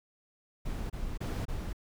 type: noise bursts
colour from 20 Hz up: brown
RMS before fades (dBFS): -35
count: 4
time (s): 0.65-1.731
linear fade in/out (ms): 10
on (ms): 250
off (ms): 27
effects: none